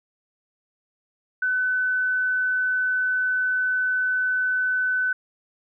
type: tone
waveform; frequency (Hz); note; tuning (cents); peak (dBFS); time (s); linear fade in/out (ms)
sine; 1507; F#6; +31; -20; 1.42-5.13; 5
effects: none